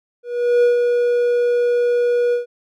triangle tone with ADSR envelope, 482.9 Hz, B4, 39 cents flat, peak -8 dBFS, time 0.23-2.46 s, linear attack 400 ms, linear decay 130 ms, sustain -4 dB, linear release 130 ms, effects none

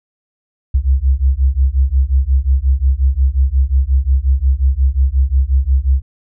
sine beating tone pair, 64 / 69.6 Hz, C2 / C#2, -38 / +8 cents, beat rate 5.6 Hz, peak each -13 dBFS, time 0.74-6.02 s, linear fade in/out 10 ms, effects none

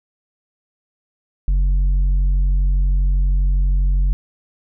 triangle tone with tanh clipping, 46.25 Hz, F#1, in tune, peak -14 dBFS, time 1.48-4.13 s, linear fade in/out 0 ms, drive 9 dB, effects none

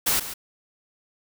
white noise with echo, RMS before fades -22 dBFS, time 0.06-0.2 s, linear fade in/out 10 ms, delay 140 ms, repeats 1, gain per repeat -12 dB, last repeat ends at 0.34 s, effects none

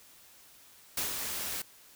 white noise with ADSR envelope, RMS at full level -31 dBFS, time 0.97-1.62 s, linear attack 4 ms, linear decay 130 ms, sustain -5 dB, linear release 4 ms, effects white hiss -57 dBFS RMS until 1.95 s

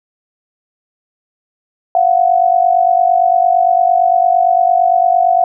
sine tone pair together, 690 / 738.8 Hz, F5 / F#5, -21 / -3 cents, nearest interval minor second, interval 118 cents, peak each -11 dBFS, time 1.95-5.44 s, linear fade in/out 2 ms, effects none

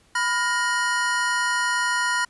square tone cluster, 988 / 1419 / 1866 Hz, B5 / F6 / A#6, 0 / +27 / +1 cents, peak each -26 dBFS, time 0.15-2.25 s, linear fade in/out 5 ms, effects pink hiss -59 dBFS RMS until 2.29 s + resampled to 24000 Hz

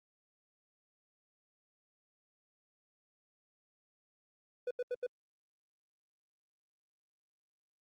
triangle tone bursts, 493.9 Hz, B4, in tune, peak -31 dBFS, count 4, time 4.67-5.066 s, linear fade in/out 5 ms, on 39 ms, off 80 ms, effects Opus 48 kbps

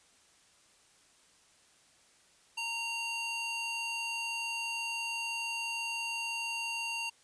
square tone with high-pass filter, 923 Hz, A#5, 17 cents flat, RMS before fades -36 dBFS, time 2.57-7.1 s, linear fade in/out 10 ms, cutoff 1900 Hz, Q 6.8, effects white hiss -64 dBFS RMS until 7.23 s + resampled to 22050 Hz

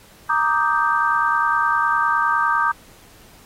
sine chord, Eb major seventh, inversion second, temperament equal, 932.3 / 1174.7 / 1244.5 / 1568 Hz, Bb5 / D6 / Eb6 / G6, 0 / 0 / 0 / 0 cents, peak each -22 / -21 / -22 / -21 dBFS, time 0.29-2.72 s, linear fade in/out 10 ms, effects pink hiss -49 dBFS RMS until 3.45 s + AAC 48 kbps

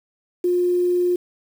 sine tone with quantisation, 355.8 Hz, F4, 32 cents sharp, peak -16 dBFS, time 0.44-1.16 s, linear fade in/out 5 ms, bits 7, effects none

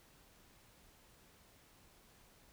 silence, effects pink hiss -65 dBFS RMS until 2.52 s

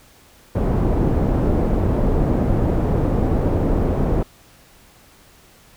pink low-pass noise, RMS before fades -18 dBFS, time 0.55-4.23 s, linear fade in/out 5 ms, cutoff 530 Hz, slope 12 dB/octave, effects pink hiss -50 dBFS RMS until 5.76 s

